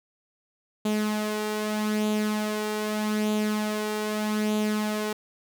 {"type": "tone with flanger", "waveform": "sawtooth", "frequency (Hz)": 212.7, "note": "G#3", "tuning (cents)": 42, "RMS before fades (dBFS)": -27, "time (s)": [0.85, 5.13], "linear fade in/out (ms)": 5, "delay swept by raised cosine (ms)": [0.28, 2.18], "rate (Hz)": 0.81, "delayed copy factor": 0.5, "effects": []}